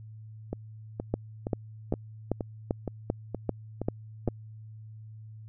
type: two click trains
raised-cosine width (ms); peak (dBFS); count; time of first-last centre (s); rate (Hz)
2; -18 / -13; 9 / 9; 0.53-4.286 / 1.14-4.277; 2.13 / 2.55
effects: added 109 Hz sine -43 dBFS peak until 5.48 s